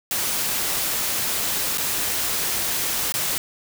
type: noise with dropouts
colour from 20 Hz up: white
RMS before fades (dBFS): -24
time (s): 0.11-3.38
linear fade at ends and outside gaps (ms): 1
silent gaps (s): 1.774-1.781 / 3.122-3.14
effects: none